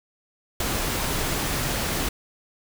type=noise with ADSR envelope; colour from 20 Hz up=pink; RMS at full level=-23 dBFS; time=0.6-2.09 s; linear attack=4 ms; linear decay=15 ms; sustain=-3 dB; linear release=6 ms; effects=none